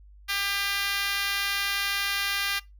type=tone with high-pass filter; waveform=5% pulse; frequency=398.9 Hz; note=G4; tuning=30 cents sharp; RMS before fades=-28 dBFS; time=0.28-2.6 s; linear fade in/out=20 ms; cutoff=1500 Hz; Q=1.2; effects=noise-tail reverb RT60 0.2 s tail -21 dB re dry + added 50 Hz sine -48 dBFS peak until 2.79 s